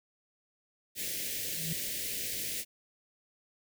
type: band-stop noise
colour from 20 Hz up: white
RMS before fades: -36 dBFS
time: 0.95-2.65 s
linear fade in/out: 50 ms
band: 590 to 1800 Hz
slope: 48 dB/octave
type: tone with exponential growth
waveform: sine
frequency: 161.9 Hz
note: E3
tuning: 31 cents flat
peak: -31 dBFS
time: 1.37-1.73 s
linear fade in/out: 2 ms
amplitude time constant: 77 ms
effects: none